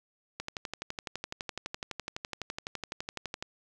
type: click train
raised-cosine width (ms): 0.2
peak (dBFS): -18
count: 37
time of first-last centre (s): 0.4-3.425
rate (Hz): 11.9
effects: none